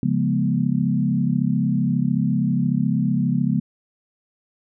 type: chord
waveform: sine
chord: C# dominant seventh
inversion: none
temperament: equal with one note detuned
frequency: 138.59 / 174.61 / 207.7 / 242.3 Hz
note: C#3 / E#3 / G#3 / B3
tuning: 0 / 0 / 0 / -33 cents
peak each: -23 dBFS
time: 0.03-3.6 s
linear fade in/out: 2 ms
effects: none